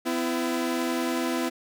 sawtooth tone pair together, 253.8 / 334.7 Hz, B3 / E4, +47 / +26 cents, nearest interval perfect fourth, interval 479 cents, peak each -24 dBFS, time 0.05-1.5 s, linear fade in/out 20 ms, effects none

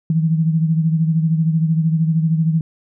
sine beating tone pair, 160 / 173 Hz, D#3 / F3, +49 / -16 cents, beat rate 13 Hz, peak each -14 / -22 dBFS, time 0.1-2.61 s, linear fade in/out 2 ms, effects none

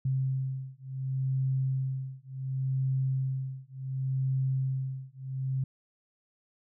sine beating tone pair, 132.1 / 132.79 Hz, C3 / C3, +17 / +26 cents, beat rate 0.69 Hz, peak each -31 / -31 dBFS, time 0.05-5.64 s, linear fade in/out 5 ms, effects none

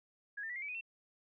sine tone with pitch steps, 1661.2 / 1801.1 / 1952.8 / 2117 / 2296 / 2489 / 2699 Hz, G#6 / A6 / B6 / C7 / D7 / D#7 / E7, 0 / +40 / -20 / +20 / -40 / 0 / +40 cents, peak -39 dBFS, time 0.37-0.811 s, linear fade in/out 10 ms, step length 63 ms, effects none

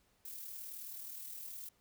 violet noise with amplitude modulation, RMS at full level -45 dBFS, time 0.25-1.69 s, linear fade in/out 5 ms, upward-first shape sine, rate 39.1 Hz, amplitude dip 40%, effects pink hiss -73 dBFS RMS until 1.8 s

